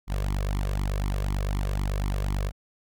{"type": "tone with flanger", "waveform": "sawtooth", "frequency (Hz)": 49, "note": "G1", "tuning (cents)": 0, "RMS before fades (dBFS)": -27, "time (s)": [0.07, 2.52], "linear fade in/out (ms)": 50, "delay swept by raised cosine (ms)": [0.9, 1.86], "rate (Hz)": 4, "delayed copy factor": 1, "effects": []}